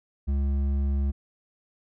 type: tone with hard clipping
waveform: sine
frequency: 69.3 Hz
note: C#2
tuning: in tune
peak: -24 dBFS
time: 0.27-1.12 s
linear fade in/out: 20 ms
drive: 7 dB
effects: none